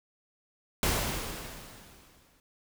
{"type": "noise with exponential decay", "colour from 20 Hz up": "pink", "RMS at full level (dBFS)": -26, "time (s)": [0.83, 2.4], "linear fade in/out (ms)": 1, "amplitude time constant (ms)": 340, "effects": []}